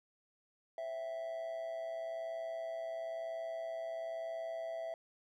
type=tone with amplitude modulation; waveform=triangle; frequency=659.3 Hz; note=E5; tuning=in tune; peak=-34 dBFS; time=0.78-4.94 s; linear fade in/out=2 ms; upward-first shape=sine; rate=121 Hz; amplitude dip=55%; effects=none